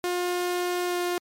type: tone with pitch glide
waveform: sawtooth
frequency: 356.1 to 353.8 Hz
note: F4 to F4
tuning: +34 to +23 cents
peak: -21 dBFS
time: 0.04-1.18 s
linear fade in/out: 0 ms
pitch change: -11 cents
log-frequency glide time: 0.86-0.97 s
effects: MP3 64 kbps